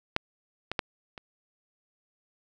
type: clicks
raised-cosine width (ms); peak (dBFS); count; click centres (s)
0.3; -8 / -15 / -10 / -25; 4; 0.164 / 0.716 / 0.792 / 1.178
effects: none